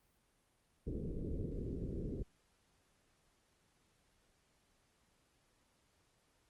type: low-pass noise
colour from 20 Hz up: pink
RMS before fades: -41 dBFS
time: 0.86-2.23 s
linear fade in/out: 10 ms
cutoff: 470 Hz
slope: 48 dB/octave
effects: pink hiss -75 dBFS RMS until 6.49 s + Opus 32 kbps